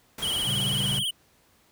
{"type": "noise", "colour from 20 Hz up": "pink", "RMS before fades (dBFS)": -36, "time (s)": [0.18, 0.99], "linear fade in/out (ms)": 5}
{"type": "tone with vibrato", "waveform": "square", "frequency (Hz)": 3103, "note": "G7", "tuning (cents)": -18, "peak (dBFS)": -26, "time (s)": [0.22, 1.11], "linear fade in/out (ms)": 10, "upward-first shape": "sine", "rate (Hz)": 18, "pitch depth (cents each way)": 94}
{"type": "chord", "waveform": "sine", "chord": "G diminished", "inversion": "first", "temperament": "equal", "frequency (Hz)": [116.54, 138.59, 196], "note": ["Bb2", "Db3", "G3"], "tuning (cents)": [0, 0, 0], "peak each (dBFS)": [-33, -31, -34], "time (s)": [0.44, 1.04], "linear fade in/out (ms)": 50}
{"effects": ["pink hiss -62 dBFS RMS until 1.71 s", "high-pass 60 Hz 12 dB/octave"]}